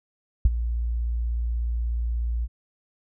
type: tone with ADSR envelope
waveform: sine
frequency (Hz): 58.27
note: A#1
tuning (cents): 0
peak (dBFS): -10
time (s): 0.45-2.48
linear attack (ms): 4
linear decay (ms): 30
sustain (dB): -13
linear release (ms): 43
effects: none